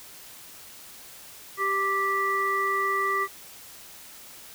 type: harmonic tone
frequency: 392 Hz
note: G4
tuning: in tune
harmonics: 1 / 3 / 5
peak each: -31 / -25 / -28 dBFS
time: 1.57-3.28 s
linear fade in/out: 50 ms
effects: white hiss -46 dBFS RMS until 4.54 s